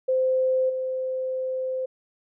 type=tone with level steps; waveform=sine; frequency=518 Hz; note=C5; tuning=17 cents flat; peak=-19 / -25 dBFS; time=0.08-1.86 s; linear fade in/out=10 ms; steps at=0.69 s; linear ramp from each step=10 ms; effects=none